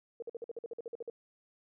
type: tone bursts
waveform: sine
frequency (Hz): 466.2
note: A#4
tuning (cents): 0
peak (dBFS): -37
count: 13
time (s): 0.2-1.099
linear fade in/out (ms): 2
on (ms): 23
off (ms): 50
effects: none